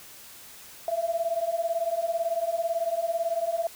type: beating tone pair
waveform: sine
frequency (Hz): 659.3 / 677.3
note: E5 / E5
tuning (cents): 0 / +47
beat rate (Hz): 18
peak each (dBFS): -29 / -27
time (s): 0.88-3.67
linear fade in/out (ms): 2
effects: white hiss -47 dBFS RMS until 3.75 s